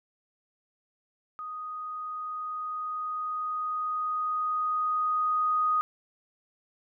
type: tone with level ramp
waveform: sine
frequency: 1244.5 Hz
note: D#6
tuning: in tune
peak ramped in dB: -35 to -22 dBFS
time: 1.39-5.81 s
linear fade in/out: 0 ms
effects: none